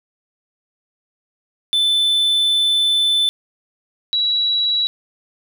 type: tone pair in turn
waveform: triangle / sine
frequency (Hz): 3520 / 3906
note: A7 / B7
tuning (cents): 0 / -20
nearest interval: major second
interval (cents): 180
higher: second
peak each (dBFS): -12 / -15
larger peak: first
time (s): 1.73-3.29 / 4.13-4.87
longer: first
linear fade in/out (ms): 0
effects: none